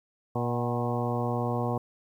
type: harmonic tone with a mistuned harmonic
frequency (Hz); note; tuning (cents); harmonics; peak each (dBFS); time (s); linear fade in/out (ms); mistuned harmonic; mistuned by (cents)
120; B2; -49; 1 / 2 / 3 / 4 / 5 / 6 / 7 / 8 / 9; -30 / -33 / -37 / -34 / -37 / -35 / -39 / -40 / -39; 0.35-1.78; 5; 6; +54
effects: 10-bit